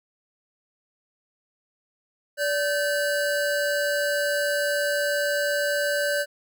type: tone pair together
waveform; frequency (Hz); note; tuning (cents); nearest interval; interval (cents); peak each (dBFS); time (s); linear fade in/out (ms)
square; 579 / 1542.9; D5 / G6; -25 / -28; octave + perfect fourth; 1697; -25 / -27; 2.37-6.26; 50
effects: none